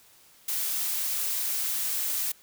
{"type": "noise", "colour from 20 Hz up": "blue", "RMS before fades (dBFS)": -29, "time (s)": [0.48, 2.32], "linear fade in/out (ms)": 5, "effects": ["white hiss -57 dBFS RMS until 2.42 s"]}